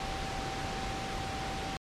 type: tone in noise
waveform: sine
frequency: 776 Hz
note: G5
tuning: 18 cents flat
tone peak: -39 dBFS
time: 0-1.77 s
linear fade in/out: 2 ms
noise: pink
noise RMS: -36 dBFS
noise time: 0-1.77 s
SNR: -6 dB
effects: low-pass 5000 Hz 12 dB/octave + MP3 64 kbps